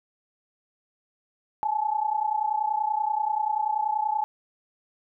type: tone pair together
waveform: sine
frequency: 841 / 871.4 Hz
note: G#5 / A5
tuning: +22 / -17 cents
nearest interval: minor second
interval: 61 cents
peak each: -26 dBFS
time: 1.63-4.24 s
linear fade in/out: 0 ms
effects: none